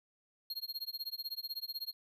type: tone with tremolo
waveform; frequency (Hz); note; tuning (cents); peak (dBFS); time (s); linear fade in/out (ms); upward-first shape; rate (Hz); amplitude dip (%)
square; 4248; C8; +25; -36; 0.5-1.93; 2; sine; 16; 100
effects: none